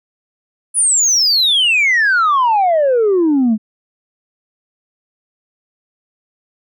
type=exponential sweep; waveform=sine; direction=down; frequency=10120 to 207.8 Hz; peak=-8 dBFS; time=0.74-3.58 s; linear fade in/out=50 ms; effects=tanh soft clip ceiling -8 dBFS